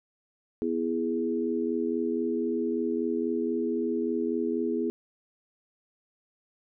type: chord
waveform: sine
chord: E major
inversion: second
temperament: equal with one note detuned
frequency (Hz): 246.9 / 331.5 / 415.3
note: B3 / E4 / G#4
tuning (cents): 0 / +10 / 0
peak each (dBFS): -30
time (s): 0.62-4.9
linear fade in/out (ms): 0
effects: none